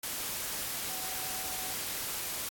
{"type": "tone in noise", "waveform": "sine", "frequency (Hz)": 751, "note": "F#5", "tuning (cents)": 26, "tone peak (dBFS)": -46, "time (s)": [0.89, 1.74], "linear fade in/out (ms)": 5, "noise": "white", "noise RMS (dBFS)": -36, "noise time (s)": [0.03, 2.49], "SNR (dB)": -13, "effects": ["AAC 64 kbps"]}